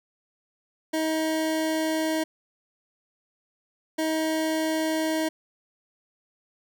25% pulse tone pair in turn, 316.8 / 316.8 Hz, D#4 / D#4, +31 / +31 cents, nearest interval unison, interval 0 cents, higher neither, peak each -20 dBFS, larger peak neither, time 0.93-2.24 / 3.98-5.29 s, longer neither, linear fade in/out 10 ms, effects none

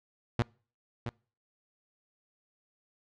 sawtooth tone with echo, 118.2 Hz, A#2, 24 cents sharp, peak -20 dBFS, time 0.39-0.42 s, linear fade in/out 0 ms, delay 670 ms, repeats 1, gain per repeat -9 dB, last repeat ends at 1.09 s, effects noise-tail reverb RT60 0.4 s tail -26 dB re dry + low-pass 4000 Hz 12 dB/octave

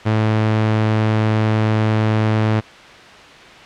sawtooth tone, 108.9 Hz, A2, 17 cents flat, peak -10 dBFS, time 0.05-2.61 s, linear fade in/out 20 ms, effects white hiss -39 dBFS RMS until 3.65 s + low-pass 3000 Hz 12 dB/octave

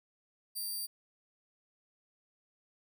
5% pulse tone, 4699 Hz, D8, in tune, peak -29 dBFS, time 0.55-0.87 s, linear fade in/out 20 ms, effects none

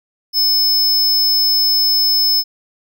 square tone, 5220 Hz, E8, 18 cents flat, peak -12 dBFS, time 0.33-2.44 s, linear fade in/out 50 ms, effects none

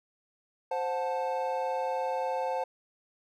triangle chord, F# diminished, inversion second, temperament equal with one note detuned, 523.3 / 728.5 / 880 Hz, C5 / F#5 / A5, 0 / -27 / 0 cents, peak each -30 / -33 / -31 dBFS, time 0.71-2.64 s, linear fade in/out 5 ms, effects none

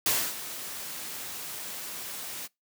white noise with ADSR envelope, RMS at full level -24 dBFS, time 0.06-2.48 s, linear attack 3 ms, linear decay 270 ms, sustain -14 dB, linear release 28 ms, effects noise-tail reverb RT60 0.2 s tail -25 dB re dry + high-pass 100 Hz 12 dB/octave

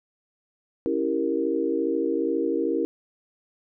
sine chord, C# diminished seventh, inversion none, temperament equal, 277.2 / 329.6 / 392 / 466.2 Hz, C#4 / E4 / G4 / Bb4, 0 / 0 / 0 / 0 cents, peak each -29 / -26 / -29 / -27 dBFS, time 0.86-2.85 s, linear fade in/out 0 ms, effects none

